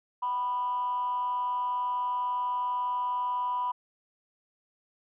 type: tone with frequency modulation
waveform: sine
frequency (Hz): 987.8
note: B5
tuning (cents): 0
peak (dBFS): -26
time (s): 0.22-3.72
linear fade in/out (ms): 10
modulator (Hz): 232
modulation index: 0.29
effects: tanh soft clip ceiling -23 dBFS